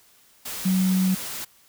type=tone in noise; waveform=sine; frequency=186.9 Hz; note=F#3; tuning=18 cents sharp; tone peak=-18 dBFS; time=0.65-1.15 s; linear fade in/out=10 ms; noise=white; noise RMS=-33 dBFS; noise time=0.45-1.45 s; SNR=+12 dB; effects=white hiss -57 dBFS RMS until 1.68 s